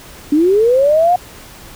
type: linear sweep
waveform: sine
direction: up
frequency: 283.3 to 731 Hz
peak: -8 dBFS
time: 0.32-1.16 s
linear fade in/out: 5 ms
effects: pink hiss -37 dBFS RMS until 1.75 s